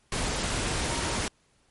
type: tone in noise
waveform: sine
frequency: 932.3 Hz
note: A#5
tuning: in tune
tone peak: -38 dBFS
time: 0.9-1.16 s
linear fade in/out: 2 ms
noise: pink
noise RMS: -29 dBFS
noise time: 0.12-1.28 s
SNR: -12 dB
effects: pink hiss -66 dBFS RMS until 1.7 s + MP3 48 kbps